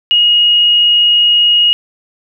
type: tone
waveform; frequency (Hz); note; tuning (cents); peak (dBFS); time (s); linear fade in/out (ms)
sine; 2879; F#7; -48; -6; 0.11-1.73; 0
effects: none